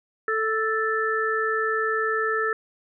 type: harmonic tone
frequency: 440 Hz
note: A4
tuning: in tune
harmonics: 1 / 3 / 4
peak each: -26 / -26 / -26 dBFS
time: 0.28-2.53 s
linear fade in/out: 2 ms
effects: none